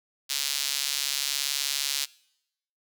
sawtooth tone with high-pass filter, 140.3 Hz, C#3, 21 cents sharp, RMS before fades -29 dBFS, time 0.29-2.06 s, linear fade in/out 20 ms, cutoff 4000 Hz, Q 1.3, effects noise-tail reverb RT60 0.8 s tail -23 dB re dry

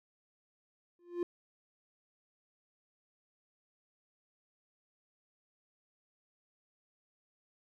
triangle tone with exponential growth, 349.2 Hz, F4, in tune, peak -26 dBFS, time 0.99-1.23 s, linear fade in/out 2 ms, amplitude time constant 51 ms, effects none

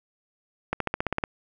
accelerating click train, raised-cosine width 0.5 ms, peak -10 dBFS, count 9, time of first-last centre 0.73-1.238 s, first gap 73 ms, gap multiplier 0.96, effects none

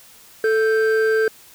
triangle tone pair together, 440 / 1568 Hz, A4 / G6, 0 / 0 cents, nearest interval octave + minor seventh, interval 2200 cents, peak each -13 / -20 dBFS, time 0.44-1.28 s, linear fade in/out 2 ms, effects tanh soft clip ceiling -7 dBFS + white hiss -47 dBFS RMS until 1.54 s

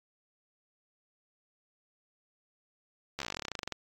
slowing click train, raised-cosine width 0.2 ms, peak -18 dBFS, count 21, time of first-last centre 3.19-3.723 s, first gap 13 ms, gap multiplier 1.07, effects AAC 48 kbps

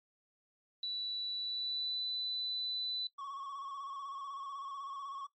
sine tone with pitch glide, 3951 to 3992 Hz, B7 to B7, 0 to +18 cents, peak -35 dBFS, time 0.83-3.07 s, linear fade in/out 2 ms, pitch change +18 cents, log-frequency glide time 1.39-2.04 s
triangle tone with vibrato, 1108 Hz, C#6, 1 cent flat, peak -39 dBFS, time 3.18-5.27 s, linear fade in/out 10 ms, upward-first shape square, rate 16 Hz, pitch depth 40 cents each way
effects noise-tail reverb RT60 0.1 s tail -17 dB re dry + MP3 32 kbps

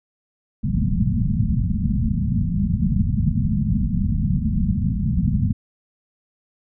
white low-pass noise, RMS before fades -20 dBFS, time 0.63-5.53 s, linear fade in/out 10 ms, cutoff 230 Hz, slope 96 dB/octave, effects none

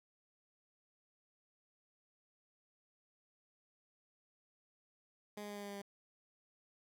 15% pulse tone with pitch steps, 207.7 / 206.4 / 205.1 / 203.8 / 202.5 / 201.2 / 199.93 Hz, G#3 / G#3 / G#3 / G#3 / G#3 / G3 / G3, 0 / -10 / -21 / -32 / -43 / +45 / +34 cents, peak -38 dBFS, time 5.37-5.818 s, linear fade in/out 5 ms, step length 64 ms, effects none

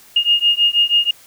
sine beating tone pair, 2841 / 2847.2 Hz, F7 / F7, +29 / +33 cents, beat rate 6.2 Hz, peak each -15 / -15 dBFS, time 0.16-1.11 s, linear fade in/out 5 ms, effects white hiss -46 dBFS RMS until 1.26 s

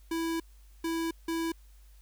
square tone bursts at uneven times, 329.6 Hz, E4, in tune, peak -30 dBFS, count 3, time 0.11-0.4 / 0.84-1.11 / 1.28-1.52 s, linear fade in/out 5 ms, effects added 50 Hz sine -52 dBFS peak until 2.01 s + white hiss -66 dBFS RMS until 2.01 s

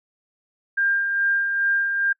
sine tone with tremolo, 1599 Hz, G6, 34 cents sharp, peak -17 dBFS, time 0.77-2.13 s, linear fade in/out 10 ms, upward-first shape sine, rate 2.4 Hz, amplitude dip 40%, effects noise-tail reverb RT60 0.1 s tail -25 dB re dry

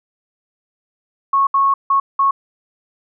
sine tone bursts at uneven times, 1099 Hz, C#6, 15 cents flat, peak -11 dBFS, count 4, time 1.33-1.47 / 1.54-1.74 / 1.9-2 / 2.19-2.31 s, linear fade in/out 5 ms, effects none

